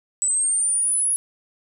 sine linear sweep, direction up, 7902 to 10548 Hz, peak -18 dBFS, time 0.22-1.16 s, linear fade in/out 0 ms, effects none

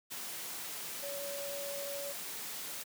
sine tone in noise, 565 Hz, C#5, 33 cents sharp, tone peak -40 dBFS, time 1.02-2.13 s, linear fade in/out 20 ms, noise white, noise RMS -42 dBFS, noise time 0.1-2.84 s, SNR -1 dB, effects high-pass 150 Hz 12 dB/octave

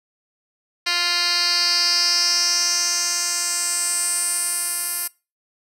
10% pulse tone with band-pass filter sweep, 349.1 Hz, F4, 1 cent flat, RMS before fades -21 dBFS, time 0.86-5.08 s, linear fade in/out 10 ms, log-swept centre 3700 to 11000 Hz, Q 4.2, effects noise-tail reverb RT60 0.3 s tail -24 dB re dry

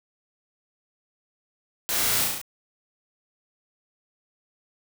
white noise with echo, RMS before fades -27 dBFS, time 1.89-2.24 s, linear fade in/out 0 ms, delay 35 ms, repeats 5, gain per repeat -2 dB, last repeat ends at 2.415 s, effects none

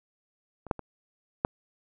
clicks, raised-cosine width 1 ms, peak -28 / -10 / -24 / -9 dBFS, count 4, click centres 0.667 / 0.712 / 0.793 / 1.449 s, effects none

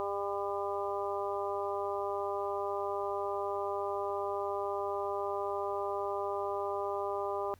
harmonic tone, 200.4 Hz, G3, 38 cents sharp, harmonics 2 / 3 / 4 / 5 / 6, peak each -36 / -38 / -39 / -40 / -41 dBFS, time 0-7.54 s, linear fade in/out 0 ms, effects added 89 Hz sine -59 dBFS peak until 7.59 s + pink hiss -66 dBFS RMS until 7.59 s

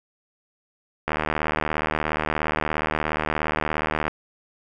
click train, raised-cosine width 0.5 ms, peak -8 dBFS, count 232, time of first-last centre 1.08-4.08 s, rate 77 Hz, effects none

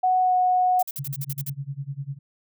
sine tone with pitch glide, 740 to 732.3 Hz, F#5 to F#5, 0 to -18 cents, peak -17 dBFS, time 0.03-0.83 s, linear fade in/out 10 ms, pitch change -18 cents, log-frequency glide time 0.21-0.34 s
violet noise bursts, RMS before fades -32 dBFS, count 9, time 0.79-1.498 s, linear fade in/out 5 ms, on 36 ms, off 48 ms
sine tone with tremolo, 139.1 Hz, C#3, 6 cents sharp, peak -26 dBFS, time 0.98-2.19 s, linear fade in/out 20 ms, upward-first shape sine, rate 10 Hz, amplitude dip 95%
effects none

